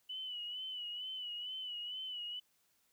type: tone with vibrato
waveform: sine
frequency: 2972 Hz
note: F#7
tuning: 7 cents sharp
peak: -40 dBFS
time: 0.09-2.4 s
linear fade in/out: 10 ms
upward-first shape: sine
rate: 2.2 Hz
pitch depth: 57 cents each way
effects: white hiss -75 dBFS RMS until 2.92 s